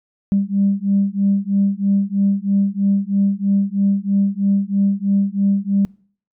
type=beating tone pair; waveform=sine; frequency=196.9 / 200 Hz; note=G3 / G3; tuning=+8 / +35 cents; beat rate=3.1 Hz; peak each=-17 dBFS; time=0.32-5.85 s; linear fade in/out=0 ms; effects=noise-tail reverb RT60 0.5 s tail -25 dB re dry + tanh soft clip ceiling -7 dBFS